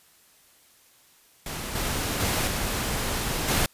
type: noise with level steps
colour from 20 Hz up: pink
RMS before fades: -33 / -28 / -25 / -28 / -23 dBFS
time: 1.46-3.66 s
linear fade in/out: 2 ms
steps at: 1.75 / 2.2 / 2.47 / 3.48 s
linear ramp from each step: 5 ms
effects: white hiss -58 dBFS RMS until 3.73 s + resampled to 32000 Hz